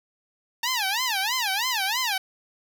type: tone with vibrato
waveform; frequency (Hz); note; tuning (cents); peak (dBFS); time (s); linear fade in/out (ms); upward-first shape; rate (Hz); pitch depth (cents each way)
10% pulse; 888; A5; +16; -15; 0.63-2.18; 5; sine; 3.1; 270
effects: none